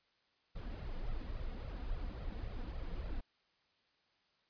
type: noise with flanger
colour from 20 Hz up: brown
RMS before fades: -41 dBFS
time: 0.55-3.21 s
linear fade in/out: 10 ms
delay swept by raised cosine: 1.5 to 4.2 ms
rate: 3.6 Hz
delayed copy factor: +0.65
effects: white hiss -75 dBFS RMS until 4.49 s + resampled to 11025 Hz